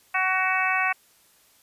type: harmonic tone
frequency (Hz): 374.6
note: F#4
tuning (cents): +21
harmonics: 2 / 3 / 4 / 5 / 6 / 7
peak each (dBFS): -28 / -28 / -28 / -28 / -28 / -28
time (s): 0.14-0.93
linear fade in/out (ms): 10
effects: white hiss -59 dBFS RMS until 1.62 s + resampled to 32000 Hz